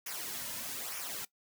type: noise with flanger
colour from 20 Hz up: white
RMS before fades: -40 dBFS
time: 0.06-1.25 s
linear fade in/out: 5 ms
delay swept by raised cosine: 0.24 to 2.64 ms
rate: 1.1 Hz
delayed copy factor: -0.65
effects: noise-tail reverb RT60 0.1 s tail -19 dB re dry